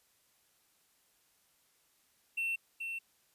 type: tone with echo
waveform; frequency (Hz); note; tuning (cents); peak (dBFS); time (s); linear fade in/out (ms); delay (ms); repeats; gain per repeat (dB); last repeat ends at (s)
triangle; 2700; E7; +41; -30; 2.37-2.56; 10; 430; 1; -5; 2.99
effects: white hiss -71 dBFS RMS until 3.34 s + resampled to 32000 Hz